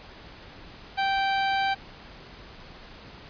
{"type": "tone", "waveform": "sawtooth", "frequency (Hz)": 781, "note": "G5", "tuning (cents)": -7, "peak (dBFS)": -19, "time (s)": [0.97, 1.75], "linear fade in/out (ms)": 20, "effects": ["pink hiss -46 dBFS RMS until 3.29 s", "resampled to 11025 Hz"]}